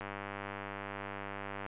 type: click train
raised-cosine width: 0.5 ms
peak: -25 dBFS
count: 166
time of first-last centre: 0.01-1.663 s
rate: 99.8 Hz
effects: resampled to 8000 Hz